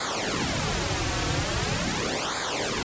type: noise with flanger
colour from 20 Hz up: pink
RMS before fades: -27 dBFS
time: 0-2.83 s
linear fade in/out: 5 ms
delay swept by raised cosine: 0.35 to 4.95 ms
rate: 0.42 Hz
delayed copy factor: -0.95
effects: resampled to 16000 Hz